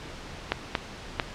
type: clicks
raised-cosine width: 0.3 ms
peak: -7 dBFS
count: 3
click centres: 0.52 / 0.752 / 1.198 s
effects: pink hiss -41 dBFS RMS until 1.34 s + low-pass 5000 Hz 12 dB/octave